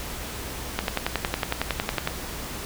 click train, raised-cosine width 0.3 ms, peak -7 dBFS, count 15, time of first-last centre 0.79-2.074 s, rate 10.9 Hz, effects added 60 Hz sine -40 dBFS peak until 2.65 s + pink hiss -35 dBFS RMS until 2.65 s

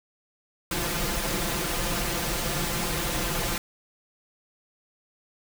pink noise with comb filter, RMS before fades -28 dBFS, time 0.71-3.58 s, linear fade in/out 2 ms, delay 5.8 ms, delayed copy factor +0.75, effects none

